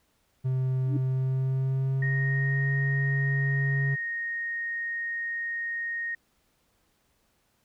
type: tone with pitch glide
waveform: triangle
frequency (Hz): 130 to 136.78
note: C3 to C#3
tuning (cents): -11 to -23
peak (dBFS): -22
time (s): 0.44-3.96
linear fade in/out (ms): 20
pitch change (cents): +88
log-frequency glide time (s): 0.94-2.72
type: tone with exponential growth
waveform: sine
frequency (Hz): 293.7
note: D4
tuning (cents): 0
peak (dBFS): -25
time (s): 0.81-0.97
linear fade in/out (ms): 5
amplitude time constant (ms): 34
type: tone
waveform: sine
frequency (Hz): 1861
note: A#6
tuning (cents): -3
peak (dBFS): -29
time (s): 2.02-6.15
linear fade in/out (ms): 5
effects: pink hiss -70 dBFS RMS until 7.64 s